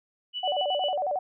sine tone with tremolo, 2960 Hz, F#7, in tune, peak -27 dBFS, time 0.33-0.96 s, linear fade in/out 50 ms, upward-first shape sine, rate 8.1 Hz, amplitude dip 75%
sine tone with vibrato, 660 Hz, E5, 2 cents sharp, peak -25 dBFS, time 0.43-1.19 s, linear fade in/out 5 ms, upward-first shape square, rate 11 Hz, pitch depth 210 cents each way
effects none

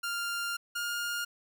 sawtooth tone pair in turn, 1396.9 / 1414.8 Hz, F6 / F6, 0 / +22 cents, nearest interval unison, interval 22 cents, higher second, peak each -28 dBFS, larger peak neither, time 0.03-0.57 / 0.75-1.25 s, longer first, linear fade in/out 10 ms, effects none

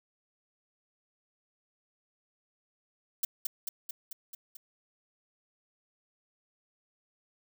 violet noise with echo, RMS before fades -28 dBFS, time 3.23-3.25 s, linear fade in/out 5 ms, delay 220 ms, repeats 6, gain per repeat -3 dB, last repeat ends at 4.57 s, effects none

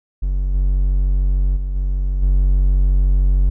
triangle tone with level steps, 46.74 Hz, F#1, 18 cents sharp, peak -14 / -11 / -17 / -14 / -9 dBFS, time 0.22-3.5 s, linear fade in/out 10 ms, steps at 0.54 / 1.56 / 1.75 / 2.22 s, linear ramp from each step 10 ms, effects none

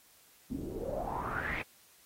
pink noise with low-pass filter sweep, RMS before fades -37 dBFS, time 0.5-1.62 s, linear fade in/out 5 ms, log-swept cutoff 240 to 2400 Hz, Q 8.2, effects white hiss -62 dBFS RMS until 2.05 s + AAC 48 kbps

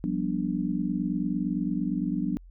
sine chord, G dominant seventh, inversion third, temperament just, 176.4 / 196 / 245 / 294 Hz, F3 / G3 / B3 / D4, +18 / 0 / -14 / +2 cents, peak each -31 dBFS, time 0.04-2.37 s, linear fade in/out 0 ms, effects added 43 Hz sine -46 dBFS peak until 2.5 s

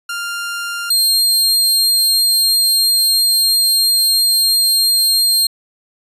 sawtooth tone pair in turn, 1396.9 / 4201 Hz, F6 / C8, 0 / +6 cents, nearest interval octave + perfect fifth, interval 1906 cents, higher second, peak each -17 / -8 dBFS, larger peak second, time 0.09-0.9 / 0.9-5.47 s, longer second, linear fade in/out 5 ms, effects resampled to 32000 Hz

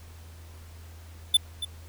square tone with echo, 3520 Hz, A7, in tune, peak -16 dBFS, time 1.34-1.37 s, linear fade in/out 5 ms, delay 280 ms, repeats 1, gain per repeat -13 dB, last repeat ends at 1.65 s, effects added 82 Hz sine -44 dBFS peak until 1.88 s + pink hiss -54 dBFS RMS until 1.88 s

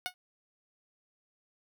10% pulse tone with exponential decay, 731 Hz, F#5, 21 cents flat, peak -20 dBFS, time 0.06-0.14 s, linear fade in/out 0 ms, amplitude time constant 16 ms, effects none

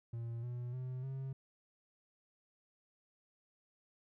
triangle tone with pitch steps, 116.54 / 122.05 / 127.82 / 133.87 Hz, A#2 / B2 / C3 / C3, 0 / -20 / -40 / +40 cents, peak -37 dBFS, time 0.13-1.33 s, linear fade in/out 5 ms, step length 300 ms, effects none

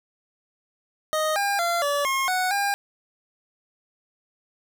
25% pulse tone with pitch steps, 622 / 804 / 687 / 574 / 1075 / 739 / 804 Hz, D#5 / G5 / F5 / D5 / C6 / F#5 / G5, -1 / +44 / -29 / -40 / +47 / -2 / +44 cents, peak -18 dBFS, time 1.13-2.74 s, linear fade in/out 0 ms, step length 230 ms, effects none

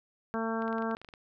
harmonic tone, 225 Hz, A3, 39 cents sharp, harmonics 1 / 2 / 3 / 4 / 5 / 6 / 7, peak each -33 / -36 / -38 / -39 / -40 / -41 / -41 dBFS, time 0.34-0.95 s, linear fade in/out 0 ms
clicks, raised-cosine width 0.3 ms, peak -32 dBFS, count 11, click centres 0.622 / 0.68 / 0.728 / 0.783 / 0.823 / 0.912 / 0.969 / 1.016 / 1.047 / 1.088 / 1.138 s
effects none

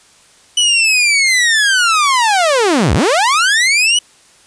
sawtooth linear two-way sweep, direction down then up, 2987 to 54.4 to 2987 Hz, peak -6 dBFS, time 0.57-3.99 s, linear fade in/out 5 ms, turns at 2.94 s, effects white hiss -47 dBFS RMS until 4.46 s + resampled to 22050 Hz

